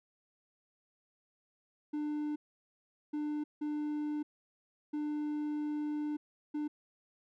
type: tone bursts at uneven times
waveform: triangle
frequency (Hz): 298.6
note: D4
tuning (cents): +29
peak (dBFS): -31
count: 5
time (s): 1.93-2.36 / 3.13-3.44 / 3.61-4.23 / 4.93-6.17 / 6.54-6.68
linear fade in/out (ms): 10
effects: none